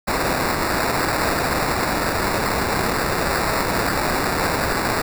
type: noise with sample-and-hold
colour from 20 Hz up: white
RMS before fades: -21 dBFS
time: 0.07-5.02 s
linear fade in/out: 10 ms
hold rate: 3150 Hz
effects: none